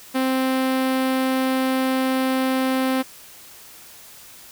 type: tone with notch filter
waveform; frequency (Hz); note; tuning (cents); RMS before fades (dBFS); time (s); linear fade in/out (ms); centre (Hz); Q
sawtooth; 261.6; C4; 0; -21; 0.14-3.03; 20; 6700; 1.2
effects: white hiss -44 dBFS RMS until 4.51 s